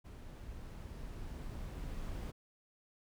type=noise with level ramp; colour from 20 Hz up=brown; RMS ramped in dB=-49 to -41 dBFS; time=0.04-2.32 s; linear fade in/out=20 ms; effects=none